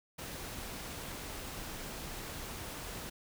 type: noise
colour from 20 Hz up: pink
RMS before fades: -43 dBFS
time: 0.18-3.1 s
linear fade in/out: 10 ms
effects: none